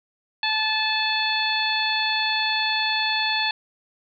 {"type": "harmonic tone", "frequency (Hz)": 870, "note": "A5", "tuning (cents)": -20, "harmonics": [1, 2, 3, 4, 5], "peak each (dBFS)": [-27, -27, -27, -27, -27], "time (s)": [0.43, 3.51], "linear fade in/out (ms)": 2, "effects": []}